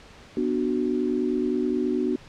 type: chord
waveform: sine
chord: B minor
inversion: none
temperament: just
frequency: 246.9 / 296.3 / 370.4 Hz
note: B3 / D4 / F#4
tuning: 0 / +15 / +2 cents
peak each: -26 / -27 / -26 dBFS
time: 0.37-2.16 s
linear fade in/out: 2 ms
effects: pink hiss -48 dBFS RMS until 2.28 s + low-pass 5000 Hz 12 dB/octave